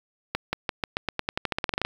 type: accelerating click train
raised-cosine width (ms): 0.3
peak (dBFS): -9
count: 18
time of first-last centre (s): 0.35-1.85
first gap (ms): 180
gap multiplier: 0.9
effects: 7-bit